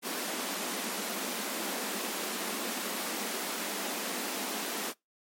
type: high-pass noise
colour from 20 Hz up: pink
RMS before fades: -35 dBFS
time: 0.02-4.94 s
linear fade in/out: 50 ms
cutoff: 190 Hz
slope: 96 dB/octave
effects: noise-tail reverb RT60 0.2 s tail -25 dB re dry + MP3 64 kbps